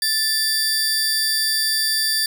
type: tone pair together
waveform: sawtooth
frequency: 1760 / 4688 Hz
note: A6 / D8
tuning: 0 / -4 cents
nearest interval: octave + perfect fourth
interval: 1696 cents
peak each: -21 / -16 dBFS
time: 0.02-2.26 s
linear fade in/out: 2 ms
effects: none